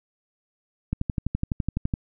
click train, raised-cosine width 5 ms, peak -12 dBFS, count 13, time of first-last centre 0.93-1.938 s, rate 11.9 Hz, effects none

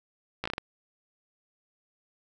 slowing click train, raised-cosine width 0.3 ms, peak -15 dBFS, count 6, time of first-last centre 0.44-0.581 s, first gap 15 ms, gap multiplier 1.32, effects none

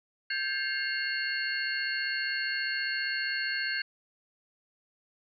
sine tone cluster, 1576 / 1711 / 2130 / 2774 / 4375 Hz, G6 / A6 / C7 / F7 / C#8, +9 / -49 / +30 / -12 / -24 cents, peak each -32 / -39 / -37 / -38 / -35 dBFS, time 0.3-3.82 s, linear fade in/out 5 ms, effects none

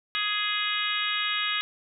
harmonic tone, 417.1 Hz, G#4, 7 cents sharp, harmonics 3 / 4 / 5 / 6 / 7 / 8 / 9, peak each -33 / -33 / -33 / -33 / -33 / -33 / -33 dBFS, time 0.15-1.61 s, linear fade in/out 0 ms, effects none

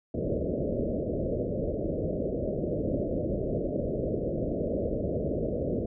white low-pass noise, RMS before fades -30 dBFS, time 0.14-5.86 s, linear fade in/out 5 ms, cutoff 620 Hz, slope 96 dB/octave, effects none

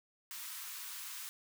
white high-pass noise, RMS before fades -45 dBFS, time 0.31-1.29 s, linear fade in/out 0 ms, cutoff 960 Hz, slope 48 dB/octave, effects none

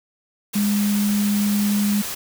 sine tone in noise, 205.4 Hz, G#3, 19 cents flat, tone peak -17 dBFS, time 0.55-2.02 s, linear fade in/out 10 ms, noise white, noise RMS -29 dBFS, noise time 0.53-2.15 s, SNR +9 dB, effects none

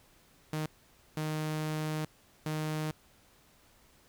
sawtooth tone bursts at uneven times, 154.8 Hz, D#3, 9 cents flat, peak -28 dBFS, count 3, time 0.53-0.66 / 1.17-2.05 / 2.46-2.91 s, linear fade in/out 2 ms, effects pink hiss -63 dBFS RMS until 4.08 s

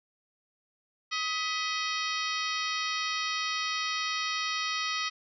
harmonic tone with a mistuned harmonic, 631 Hz, D#5, 24 cents sharp, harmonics 2 / 3 / 4 / 5 / 6 / 7 / 8 / 9, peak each -34 / -36 / -37 / -38 / -39 / -39 / -40 / -41 dBFS, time 1.11-5.1 s, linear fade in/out 20 ms, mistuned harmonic 3, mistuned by +75 cents, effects none

